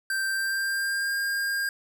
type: tone with pitch glide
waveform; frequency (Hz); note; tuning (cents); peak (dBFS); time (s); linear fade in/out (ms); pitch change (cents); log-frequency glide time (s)
square; 1568 to 1609.3; G6 to G6; 0 to +45; -26; 0.1-1.69; 2; +45; 0.27-1.16
effects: none